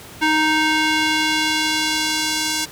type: tone with band-pass filter sweep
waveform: square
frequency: 311.1 Hz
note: D#4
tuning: in tune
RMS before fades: -19 dBFS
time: 0.21-2.66 s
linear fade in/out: 20 ms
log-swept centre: 1800 to 6100 Hz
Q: 0.87
effects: pink hiss -39 dBFS RMS until 2.71 s + high-pass 60 Hz 12 dB/octave